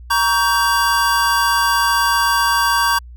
square chord, G diminished, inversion first, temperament just, 940.8 / 1128.9 / 1568 Hz, Bb5 / Db6 / G6, +16 / +31 / 0 cents, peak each -19 dBFS, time 0.1-2.99 s, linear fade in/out 10 ms, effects added 60 Hz sine -34 dBFS peak until 3.16 s

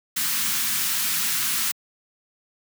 white band-stop noise, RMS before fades -24 dBFS, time 0.16-1.72 s, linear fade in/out 10 ms, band 250 to 1100 Hz, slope 24 dB/octave, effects high-pass 150 Hz 12 dB/octave

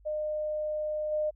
sine tone with level steps, 609 Hz, D#5, 37 cents flat, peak -29 / -26 dBFS, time 0.05-1.31 s, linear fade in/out 20 ms, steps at 1.11 s, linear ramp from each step 20 ms, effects added 50 Hz sine -55 dBFS peak until 1.35 s

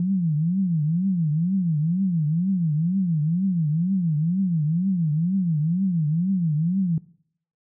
sine tone with vibrato, 170 Hz, F3, 46 cents flat, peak -19 dBFS, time 0-6.98 s, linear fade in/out 2 ms, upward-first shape triangle, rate 2.1 Hz, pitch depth 270 cents each way, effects noise-tail reverb RT60 0.6 s tail -20 dB re dry

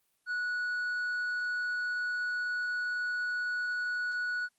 sine tone with tanh clipping, 1468 Hz, F#6, 14 cents flat, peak -31 dBFS, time 0.26-4.49 s, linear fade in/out 50 ms, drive 4 dB, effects white hiss -75 dBFS RMS until 4.58 s + Opus 24 kbps

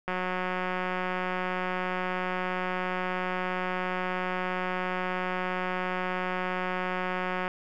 click train, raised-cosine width 0.5 ms, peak -16 dBFS, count 1355, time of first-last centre 0.08-7.479 s, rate 183 Hz, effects none

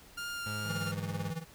sawtooth tone with vibrato, 1400 Hz, F6, 4 cents sharp, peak -33 dBFS, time 0.17-0.92 s, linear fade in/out 10 ms, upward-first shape sine, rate 2.3 Hz, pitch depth 10 cents each way
30% pulse tone with pitch glide, 105 to 102.19 Hz, G#2 to G#2, +19 to -27 cents, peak -35 dBFS, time 0.46-1.31 s, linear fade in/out 5 ms, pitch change -46 cents, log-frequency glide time 0.76-0.84 s
square tone with tremolo, 163.1 Hz, E3, 18 cents flat, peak -33 dBFS, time 0.64-1.45 s, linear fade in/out 50 ms, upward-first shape sine, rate 18 Hz, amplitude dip 90%
effects pink hiss -56 dBFS RMS until 1.54 s

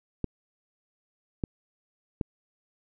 clicks, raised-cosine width 3 ms, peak -15 dBFS, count 3, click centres 0.243 / 1.438 / 2.212 s, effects none

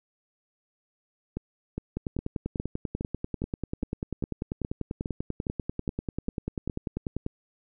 two click trains, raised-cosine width 3 ms, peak -18 / -17 dBFS, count 14 / 55, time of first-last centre 1.37-6.698 / 1.97-7.264 s, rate 2.44 / 10.2 Hz, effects none

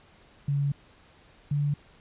sine tone pair in turn, 141.6 / 144.91 Hz, C#3 / D3, +37 / -23 cents, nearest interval unison, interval 40 cents, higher second, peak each -23 dBFS, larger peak neither, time 0.48-0.72 / 1.51-1.74 s, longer first, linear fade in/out 5 ms, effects pink hiss -57 dBFS RMS until 2 s + resampled to 8000 Hz

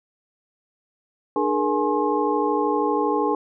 sine tone cluster, 299 / 419.9 / 472.6 / 841 / 1067 Hz, D4 / G#4 / A#4 / G#5 / C6, +31 / +19 / +24 / +22 / +34 cents, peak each -25 / -24 / -26 / -25 / -27 dBFS, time 1.36-3.35 s, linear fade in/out 2 ms, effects none

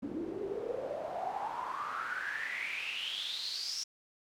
pink noise with band-pass filter sweep, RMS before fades -38 dBFS, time 0.02-3.84 s, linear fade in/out 10 ms, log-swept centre 280 to 5600 Hz, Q 9.5, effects none

